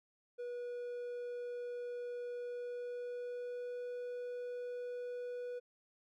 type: tone with pitch glide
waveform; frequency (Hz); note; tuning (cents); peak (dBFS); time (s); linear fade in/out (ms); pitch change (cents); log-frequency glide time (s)
triangle; 485.8 to 490.3; B4 to B4; -29 to -13; -38; 0.38-5.6; 20; +16; 2.34-3.81
effects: none